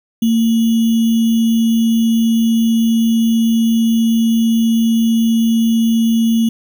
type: tone with sample-and-hold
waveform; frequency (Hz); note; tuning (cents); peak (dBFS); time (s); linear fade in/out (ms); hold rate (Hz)
sine; 227.3; A#3; -43; -10; 0.22-6.49; 5; 3150
effects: none